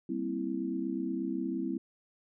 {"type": "chord", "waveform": "sine", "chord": "C dominant seventh", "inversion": "second", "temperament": "equal", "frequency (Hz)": [196, 233.1, 261.6, 329.6], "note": ["G3", "Bb3", "C4", "E4"], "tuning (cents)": [0, 0, 0, 0], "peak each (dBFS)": [-38, -40, -35, -35], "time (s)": [0.09, 1.78], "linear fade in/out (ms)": 5, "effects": []}